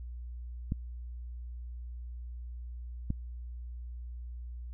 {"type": "clicks", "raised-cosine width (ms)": 5, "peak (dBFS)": -19, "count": 2, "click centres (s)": [0.721, 3.104], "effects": ["added 60 Hz sine -39 dBFS peak until 4.73 s"]}